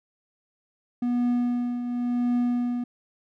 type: tone with tremolo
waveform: triangle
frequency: 243.2 Hz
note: B3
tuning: 26 cents flat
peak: -18 dBFS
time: 1.02-2.84 s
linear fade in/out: 5 ms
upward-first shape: triangle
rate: 0.93 Hz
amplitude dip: 60%
effects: none